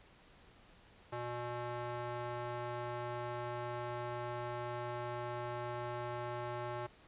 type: tone with band-pass filter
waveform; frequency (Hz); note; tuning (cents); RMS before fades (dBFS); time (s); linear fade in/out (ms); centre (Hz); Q
square; 121; B2; -35; -41; 1.12-6.87; 10; 870; 1
effects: pink hiss -62 dBFS RMS until 7.07 s + resampled to 8000 Hz